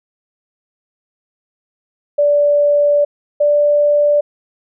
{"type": "tone pair in turn", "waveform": "sine", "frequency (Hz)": [582, 586.4], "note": ["D5", "D5"], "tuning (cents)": [-16, -3], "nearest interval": "unison", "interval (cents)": 13, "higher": "second", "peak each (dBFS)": -9, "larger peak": "neither", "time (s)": [[2.18, 3.05], [3.4, 4.21]], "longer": "first", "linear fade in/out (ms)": 10, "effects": []}